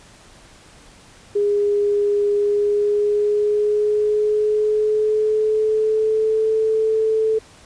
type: tone with pitch glide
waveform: sine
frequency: 409.8 to 439.2 Hz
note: G#4 to A4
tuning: -23 to -3 cents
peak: -15 dBFS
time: 1.35-7.39 s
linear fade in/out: 10 ms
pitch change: +120 cents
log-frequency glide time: 2.31-6.54 s
effects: pink hiss -47 dBFS RMS until 7.65 s + resampled to 22050 Hz